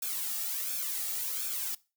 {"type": "noise with flanger", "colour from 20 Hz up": "blue", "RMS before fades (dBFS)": -34, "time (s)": [0.02, 1.75], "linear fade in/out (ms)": 5, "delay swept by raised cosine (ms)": [1, 2], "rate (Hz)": 1.4, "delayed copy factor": -0.75, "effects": ["noise-tail reverb RT60 0.3 s tail -21 dB re dry"]}